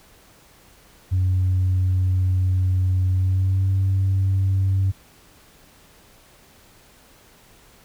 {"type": "tone with pitch glide", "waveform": "sine", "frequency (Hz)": [92.5, 95.98], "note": ["F#2", "G2"], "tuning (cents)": [0, -36], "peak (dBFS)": -15, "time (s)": [1.11, 4.92], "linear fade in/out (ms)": 20, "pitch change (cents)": 64, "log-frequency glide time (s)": [3.11, 3.7], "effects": ["tanh soft clip ceiling -14 dBFS", "pink hiss -52 dBFS RMS until 7.84 s"]}